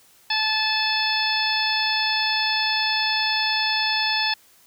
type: harmonic tone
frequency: 870 Hz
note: A5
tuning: 20 cents flat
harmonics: 1 / 2 / 3 / 4 / 5 / 6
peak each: -27 / -27 / -27 / -27 / -27 / -27 dBFS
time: 0.3-4.34 s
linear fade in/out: 5 ms
effects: white hiss -55 dBFS RMS until 4.66 s